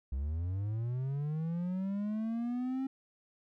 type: linear sweep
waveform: triangle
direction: up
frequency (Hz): 63.3 to 269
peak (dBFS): -30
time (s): 0.12-2.87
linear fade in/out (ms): 5
effects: none